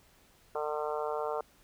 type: harmonic tone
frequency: 150.8 Hz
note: D3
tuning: 46 cents sharp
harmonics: 3 / 4 / 5 / 6 / 7 / 8 / 9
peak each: -35 / -37 / -39 / -41 / -42 / -43 / -44 dBFS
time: 0.55-1.41 s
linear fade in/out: 2 ms
effects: pink hiss -63 dBFS RMS until 1.63 s